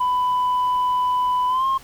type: tone with pitch glide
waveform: sine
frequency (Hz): 997 to 1068.6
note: B5 to C6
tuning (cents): +16 to +36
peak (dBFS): -15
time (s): 0-1.78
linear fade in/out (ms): 10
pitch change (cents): +120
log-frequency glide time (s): 1.48-1.66
effects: tanh soft clip ceiling -16 dBFS + pink hiss -46 dBFS RMS until 1.83 s